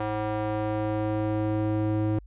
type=tone with band-pass filter sweep; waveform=square; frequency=107.1 Hz; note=A2; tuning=46 cents flat; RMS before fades=-27 dBFS; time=0-2.19 s; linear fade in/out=5 ms; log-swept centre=730 to 280 Hz; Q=1.1; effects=added 50 Hz sine -45 dBFS peak until 2.26 s + resampled to 8000 Hz